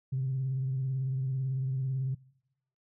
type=tone with vibrato; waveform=sine; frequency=132 Hz; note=C3; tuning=16 cents sharp; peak=-27 dBFS; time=0.12-2.15 s; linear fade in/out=10 ms; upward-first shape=triangle; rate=18 Hz; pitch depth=56 cents each way; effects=noise-tail reverb RT60 0.9 s tail -25 dB re dry + tanh soft clip ceiling -24 dBFS